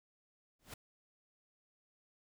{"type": "noise with exponential growth", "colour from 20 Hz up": "pink", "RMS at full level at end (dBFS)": -43, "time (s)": [0.59, 0.74], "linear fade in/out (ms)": 5, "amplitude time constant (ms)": 32, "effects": []}